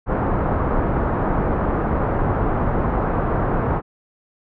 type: low-pass noise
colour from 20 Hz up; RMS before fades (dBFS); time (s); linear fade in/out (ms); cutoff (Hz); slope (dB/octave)
pink; -20; 0.06-3.82; 50; 1300; 24
effects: none